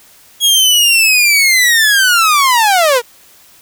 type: linear sweep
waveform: sawtooth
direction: down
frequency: 3322 to 454.6 Hz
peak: -4 dBFS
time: 0.4-3.02 s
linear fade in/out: 50 ms
effects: white hiss -44 dBFS RMS until 3.61 s